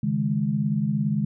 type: chord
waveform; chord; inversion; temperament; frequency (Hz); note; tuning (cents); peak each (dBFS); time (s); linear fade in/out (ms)
sine; C# suspended second; none; just; 138.59 / 155.92 / 207.9; C#3 / D#3 / G#3; 0 / +4 / +2; -27 / -26 / -24; 0.03-1.25; 5
effects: none